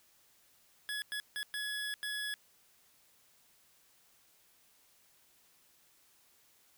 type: tone bursts at uneven times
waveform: 25% pulse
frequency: 1689 Hz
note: G#6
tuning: 29 cents sharp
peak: -32 dBFS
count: 5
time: 0.89-1.02 / 1.12-1.2 / 1.36-1.43 / 1.54-1.94 / 2.03-2.34 s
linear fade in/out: 0 ms
effects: white hiss -67 dBFS RMS until 6.77 s